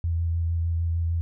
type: tone with vibrato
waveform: sine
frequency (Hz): 83.7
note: E2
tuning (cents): +27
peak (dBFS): -22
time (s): 0.04-1.21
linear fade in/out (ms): 0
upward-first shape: square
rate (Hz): 6.6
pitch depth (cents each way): 14
effects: none